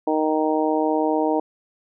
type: harmonic tone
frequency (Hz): 155.56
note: D#3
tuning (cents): 0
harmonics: 2 / 3 / 4 / 5 / 6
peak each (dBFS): -22 / -24 / -25 / -26 / -27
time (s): 0.07-1.4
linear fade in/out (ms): 5
effects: none